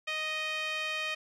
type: tone with band-pass filter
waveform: sawtooth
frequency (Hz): 622.3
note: D#5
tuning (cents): 0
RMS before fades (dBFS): -34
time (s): 0.07-1.15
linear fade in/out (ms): 10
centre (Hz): 2600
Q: 2.5
effects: none